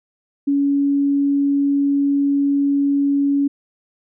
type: tone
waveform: sine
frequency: 281.4 Hz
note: C#4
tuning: 26 cents sharp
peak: -14 dBFS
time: 0.47-3.48 s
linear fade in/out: 10 ms
effects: none